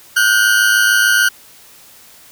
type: tone pair together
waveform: 40% pulse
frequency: 1444 / 1550.7 Hz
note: F#6 / G6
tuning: -43 / -19 cents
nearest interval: minor second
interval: 124 cents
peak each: -12 dBFS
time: 0.16-1.29 s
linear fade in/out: 10 ms
effects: white hiss -43 dBFS RMS until 2.31 s